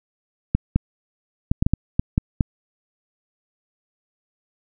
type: clicks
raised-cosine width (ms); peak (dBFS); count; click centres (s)
5; -4; 9; 0.55 / 0.76 / 1.515 / 1.625 / 1.665 / 1.736 / 1.995 / 2.179 / 2.408
effects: none